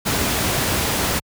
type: noise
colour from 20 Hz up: pink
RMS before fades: -20 dBFS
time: 0.05-1.2 s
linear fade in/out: 20 ms
effects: high-pass 60 Hz 12 dB/octave